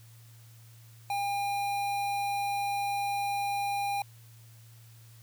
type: tone with notch filter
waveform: square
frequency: 805 Hz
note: G5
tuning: 46 cents sharp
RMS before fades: -31 dBFS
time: 1.1-4.02 s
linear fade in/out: 2 ms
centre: 6500 Hz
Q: 1.6
effects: added 114 Hz sine -51 dBFS peak until 5.22 s + white hiss -60 dBFS RMS until 5.22 s